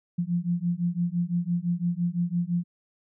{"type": "beating tone pair", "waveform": "sine", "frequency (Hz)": [171, 176.9], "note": ["F3", "F3"], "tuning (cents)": [-36, 23], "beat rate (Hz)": 5.9, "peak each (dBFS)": -27, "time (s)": [0.18, 2.64], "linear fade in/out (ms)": 10, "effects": []}